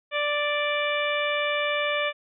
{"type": "harmonic tone", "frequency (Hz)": 587.3, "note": "D5", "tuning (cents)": 0, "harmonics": [1, 2, 3, 4, 5, 6], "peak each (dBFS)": [-27, -31, -31, -29, -34, -35], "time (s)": [0.11, 2.13], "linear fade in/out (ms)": 50, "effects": []}